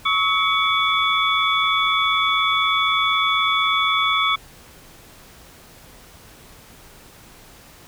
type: tone cluster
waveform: sine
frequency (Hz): 1115 / 1291 / 2248 / 3440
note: C#6 / E6 / C#7 / A7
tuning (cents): +10 / -37 / +24 / -40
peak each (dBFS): -22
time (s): 0.05-4.36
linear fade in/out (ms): 10
effects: pink hiss -46 dBFS RMS until 7.87 s